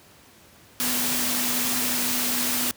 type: tone in noise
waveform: sine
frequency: 246.9 Hz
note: B3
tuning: in tune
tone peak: -32 dBFS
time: 0.8-2.71 s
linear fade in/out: 0 ms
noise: white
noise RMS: -25 dBFS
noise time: 0.8-2.71 s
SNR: -10 dB
effects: pink hiss -52 dBFS RMS until 2.76 s + high-pass 80 Hz 12 dB/octave